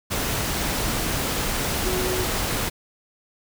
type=tone in noise; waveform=sine; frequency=368.9 Hz; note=F#4; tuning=5 cents flat; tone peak=-26 dBFS; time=1.84-2.26 s; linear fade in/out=20 ms; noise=pink; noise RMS=-25 dBFS; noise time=0.1-2.7 s; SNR=-4 dB; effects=none